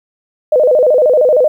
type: tone with vibrato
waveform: sine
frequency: 554.4 Hz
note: C#5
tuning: in tune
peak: -6 dBFS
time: 0.52-1.48 s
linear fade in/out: 5 ms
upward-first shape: square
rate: 13 Hz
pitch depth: 170 cents each way
effects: 8-bit